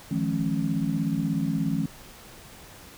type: tone cluster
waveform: sine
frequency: 156.5 / 173.1 / 212.5 / 272.2 Hz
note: D#3 / F3 / G#3 / C#4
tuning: +10 / -15 / +40 / -31 cents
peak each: -29 dBFS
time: 0.11-1.86 s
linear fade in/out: 5 ms
effects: pink hiss -47 dBFS RMS until 2.97 s